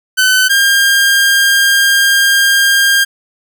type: tone pair in turn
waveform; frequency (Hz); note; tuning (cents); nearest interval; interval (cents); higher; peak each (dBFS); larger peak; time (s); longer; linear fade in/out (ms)
sawtooth; 1516 / 1606.1; F#6 / G6; +42 / +42; minor second; 100; second; -4 / -4; neither; 0.17-0.49 / 0.49-3.05; second; 20
effects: none